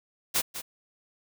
white noise with echo, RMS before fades -25 dBFS, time 0.34-0.42 s, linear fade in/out 20 ms, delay 200 ms, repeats 1, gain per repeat -11 dB, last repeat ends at 0.62 s, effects none

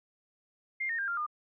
sine tone with pitch steps, 2111 / 1837.7 / 1599.8 / 1392.7 / 1212.5 Hz, C7 / A#6 / G6 / F6 / D#6, +15 / -25 / +35 / -5 / -45 cents, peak -30 dBFS, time 0.8-1.265 s, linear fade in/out 10 ms, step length 93 ms, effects none

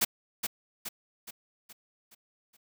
white noise with echo, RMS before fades -25 dBFS, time 0.01-0.05 s, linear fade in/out 10 ms, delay 420 ms, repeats 6, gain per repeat -6 dB, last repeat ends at 2.57 s, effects none

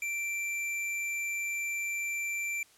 square tone, 2349 Hz, D7, in tune, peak -32 dBFS, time 0.02-2.63 s, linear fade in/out 2 ms, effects white hiss -61 dBFS RMS until 2.77 s + low-pass 11000 Hz 12 dB/octave

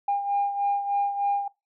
sine beating tone pair, 805 / 808.3 Hz, G5 / G#5, +46 / -47 cents, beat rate 3.3 Hz, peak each -23 / -29 dBFS, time 0.08-1.48 s, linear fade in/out 5 ms, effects noise-tail reverb RT60 0.2 s tail -21 dB re dry + tanh soft clip ceiling -17 dBFS

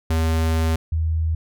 square / sine tone pair in turn, 80.8 / 80.39 Hz, E2 / E2, -34 / -43 cents, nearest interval unison, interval 9 cents, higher first, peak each -18 dBFS, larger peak neither, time 0.1-0.76 / 0.92-1.35 s, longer first, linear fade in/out 5 ms, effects none

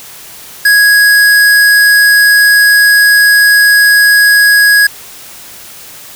square tone, 1661.2 Hz, G#6, in tune, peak -4 dBFS, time 0.65-4.87 s, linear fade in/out 5 ms, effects white hiss -31 dBFS RMS until 6.15 s

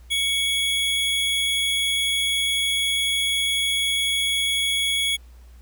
square tone pair together, 2232 / 3354 Hz, C#7 / G#7, +11 / +16 cents, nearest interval perfect fifth, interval 705 cents, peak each -27 / -22 dBFS, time 0.1-5.17 s, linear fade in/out 20 ms, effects added 60 Hz sine -43 dBFS peak until 5.61 s + pink hiss -59 dBFS RMS until 5.61 s

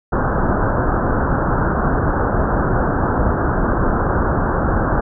pink low-pass noise, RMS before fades -17 dBFS, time 0.12-5.01 s, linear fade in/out 10 ms, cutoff 1600 Hz, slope 96 dB/octave, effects none

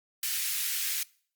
white high-pass noise, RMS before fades -31 dBFS, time 0.23-1.03 s, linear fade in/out 2 ms, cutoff 1700 Hz, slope 24 dB/octave, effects noise-tail reverb RT60 0.5 s tail -23 dB re dry + Opus 32 kbps

